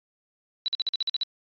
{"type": "tone bursts", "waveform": "sine", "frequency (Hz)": 3951, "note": "B7", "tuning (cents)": 0, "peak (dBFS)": -23, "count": 9, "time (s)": [0.66, 1.233], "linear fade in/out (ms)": 0, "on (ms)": 21, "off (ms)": 48, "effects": ["resampled to 11025 Hz"]}